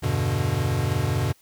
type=chord; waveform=square; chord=E minor seventh; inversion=none; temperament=equal; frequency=82.41 / 98 / 123.47 / 146.83 Hz; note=E2 / G2 / B2 / D3; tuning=0 / 0 / 0 / 0 cents; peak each=-32 / -27 / -26 / -29 dBFS; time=0.02-1.33 s; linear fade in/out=20 ms; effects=white hiss -59 dBFS RMS until 1.41 s